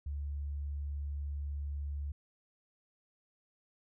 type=tone; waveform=sine; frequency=71.8 Hz; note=D2; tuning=39 cents flat; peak=-35 dBFS; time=0.06-2.12 s; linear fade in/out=5 ms; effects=none